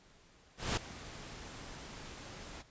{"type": "noise with ADSR envelope", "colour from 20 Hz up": "pink", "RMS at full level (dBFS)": -31, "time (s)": [0.57, 2.63], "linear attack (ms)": 200, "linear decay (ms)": 5, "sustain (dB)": -17, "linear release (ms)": 24, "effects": ["pink hiss -63 dBFS RMS until 2.7 s", "resampled to 16000 Hz"]}